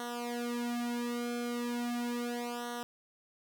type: tone with flanger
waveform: sawtooth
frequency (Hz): 240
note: B3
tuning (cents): -49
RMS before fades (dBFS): -36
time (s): 0-2.83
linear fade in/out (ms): 0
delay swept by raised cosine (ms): 0.41 to 3.11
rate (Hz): 0.37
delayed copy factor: -1
effects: none